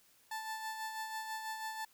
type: tone with tremolo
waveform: 30% pulse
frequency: 880 Hz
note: A5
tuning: in tune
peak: -35 dBFS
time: 0.31-1.85 s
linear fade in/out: 5 ms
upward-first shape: sine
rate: 6.1 Hz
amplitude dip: 45%
effects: white hiss -67 dBFS RMS until 1.93 s

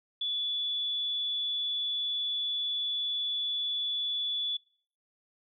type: tone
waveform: sine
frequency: 3441 Hz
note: A7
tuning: 39 cents flat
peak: -29 dBFS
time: 0.21-4.57 s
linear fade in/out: 5 ms
effects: noise-tail reverb RT60 0.5 s tail -23 dB re dry

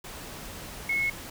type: tone in noise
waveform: sine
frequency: 2183 Hz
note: C#7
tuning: 27 cents flat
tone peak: -24 dBFS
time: 0.89-1.1 s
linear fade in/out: 5 ms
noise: pink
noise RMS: -41 dBFS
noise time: 0.04-1.3 s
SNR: +14 dB
effects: none

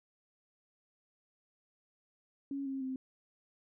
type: tone with pitch steps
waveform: sine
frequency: 277.2 / 269.2 / 261.3 Hz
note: C#4 / C4 / C4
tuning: 0 / +49 / -2 cents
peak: -35 dBFS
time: 2.51-2.96 s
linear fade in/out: 2 ms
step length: 150 ms
effects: none

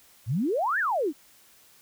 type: exponential two-way sweep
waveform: sine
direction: up then down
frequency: 100 to 1864.7 to 262.2 Hz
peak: -23 dBFS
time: 0.26-1.13 s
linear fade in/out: 50 ms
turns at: 0.79 s
effects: white hiss -57 dBFS RMS until 1.81 s

